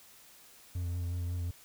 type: tone with vibrato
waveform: triangle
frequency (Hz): 87.5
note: F2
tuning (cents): +4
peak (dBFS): -30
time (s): 0.75-1.51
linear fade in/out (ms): 5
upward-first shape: sine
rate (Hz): 5.5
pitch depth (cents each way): 24
effects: white hiss -57 dBFS RMS until 1.64 s